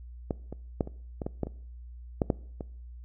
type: clicks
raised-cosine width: 2 ms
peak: -15 / -24 / -12 / -26 / -20 / -18 / -15 / -24 / -11 / -10 / -22 dBFS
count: 11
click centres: 0.308 / 0.526 / 0.808 / 0.874 / 1.218 / 1.265 / 1.433 / 1.47 / 2.218 / 2.302 / 2.608 s
effects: noise-tail reverb RT60 0.6 s tail -22 dB re dry + added 60 Hz sine -42 dBFS peak until 3.04 s